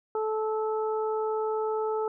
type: harmonic tone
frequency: 435.3 Hz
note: A4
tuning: 19 cents flat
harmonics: 1 / 2 / 3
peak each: -27 / -33 / -37 dBFS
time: 0.15-2.08 s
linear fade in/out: 2 ms
effects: none